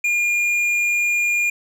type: tone with tanh clipping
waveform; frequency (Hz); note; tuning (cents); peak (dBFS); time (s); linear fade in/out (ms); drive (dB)
sine; 2417; D7; +49; -18; 0.04-1.5; 5; 8
effects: none